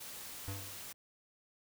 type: noise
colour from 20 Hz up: white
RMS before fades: -47 dBFS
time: 0-0.93 s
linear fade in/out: 10 ms
type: tone with exponential decay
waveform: square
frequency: 98 Hz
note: G2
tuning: in tune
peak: -37 dBFS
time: 0.48-0.94 s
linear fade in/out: 0 ms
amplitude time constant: 100 ms
effects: none